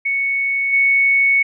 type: tone with level steps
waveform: sine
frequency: 2217 Hz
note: C#7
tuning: in tune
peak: -16 / -11 dBFS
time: 0.05-1.43 s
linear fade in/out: 10 ms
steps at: 0.72 s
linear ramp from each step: 20 ms
effects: none